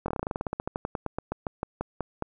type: slowing click train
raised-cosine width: 1 ms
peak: -15 dBFS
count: 26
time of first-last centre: 0.06-2.224 s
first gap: 22 ms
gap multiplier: 1.1
effects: none